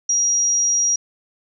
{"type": "tone", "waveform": "sine", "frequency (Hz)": 5720, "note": "F8", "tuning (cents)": 41, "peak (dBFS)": -15, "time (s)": [0.09, 0.96], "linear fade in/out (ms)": 5, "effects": []}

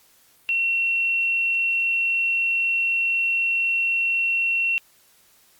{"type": "tone", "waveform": "sine", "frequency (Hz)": 2722, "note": "F7", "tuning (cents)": -45, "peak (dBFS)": -19, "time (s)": [0.49, 4.78], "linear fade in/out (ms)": 0, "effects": ["white hiss -57 dBFS RMS until 5.59 s", "Opus 48 kbps"]}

